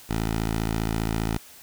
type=tone; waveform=10% pulse; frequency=55 Hz; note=A1; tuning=in tune; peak=-16 dBFS; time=0.09-1.38 s; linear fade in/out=10 ms; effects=white hiss -48 dBFS RMS until 1.62 s